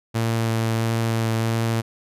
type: tone with vibrato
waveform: sawtooth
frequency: 113.5 Hz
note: A#2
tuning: 46 cents flat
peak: -16 dBFS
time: 0.14-1.82 s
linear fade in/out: 20 ms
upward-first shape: sine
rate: 1.5 Hz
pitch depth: 11 cents each way
effects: resampled to 32000 Hz